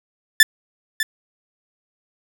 sawtooth tone with echo, 1760 Hz, A6, in tune, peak -3 dBFS, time 0.4-0.43 s, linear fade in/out 2 ms, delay 600 ms, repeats 1, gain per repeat -12 dB, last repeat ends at 1.03 s, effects none

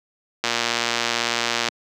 click train, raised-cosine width 0.2 ms, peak -3 dBFS, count 148, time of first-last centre 0.44-1.686 s, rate 118 Hz, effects high-pass 200 Hz 12 dB/octave

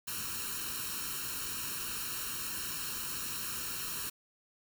white noise with comb filter, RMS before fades -38 dBFS, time 0.07-4.1 s, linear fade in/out 10 ms, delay 0.72 ms, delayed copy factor +0.85, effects none

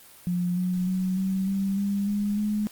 sine tone with pitch steps, 177.2 / 181.55 / 186.01 / 190.58 / 195.26 / 200.1 / 205 / 210 Hz, F3 / F#3 / F#3 / G3 / G3 / G3 / G#3 / G#3, +25 / -33 / +9 / -49 / -7 / +36 / -22 / +19 cents, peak -23 dBFS, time 0.27-2.67 s, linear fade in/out 0 ms, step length 300 ms, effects white hiss -50 dBFS RMS until 2.71 s + Opus 32 kbps

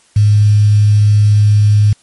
sine tone with quantisation, 104.5 Hz, G#2, 11 cents sharp, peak -5 dBFS, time 0.16-1.93 s, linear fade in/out 5 ms, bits 5, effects white hiss -50 dBFS RMS until 2.02 s + MP3 48 kbps

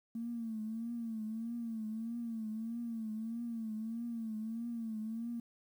triangle tone with vibrato, 226.1 Hz, A3, 47 cents sharp, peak -33 dBFS, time 0.15-5.4 s, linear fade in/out 5 ms, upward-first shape triangle, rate 1.6 Hz, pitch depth 92 cents each way, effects tanh soft clip ceiling -35 dBFS + 11-bit

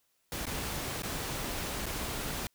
pink noise with dropouts, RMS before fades -36 dBFS, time 0.32-2.47 s, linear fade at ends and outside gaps 1 ms, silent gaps 0.455-0.467 / 1.021-1.033 / 1.858-1.864 s, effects white hiss -74 dBFS RMS until 2.54 s

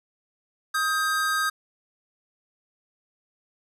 square tone pair together, 1257.7 / 1592 Hz, D#6 / G6, +18 / +26 cents, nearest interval major third, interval 408 cents, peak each -26 dBFS, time 0.74-1.5 s, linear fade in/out 10 ms, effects resampled to 32000 Hz + 10-bit

